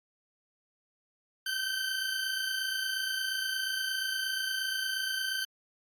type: tone pair together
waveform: 20% pulse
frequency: 1528 / 1556.5 Hz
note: G6 / G6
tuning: -45 / -13 cents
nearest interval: unison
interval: 32 cents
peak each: -30 / -28 dBFS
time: 1.46-5.45 s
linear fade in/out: 5 ms
effects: AAC 64 kbps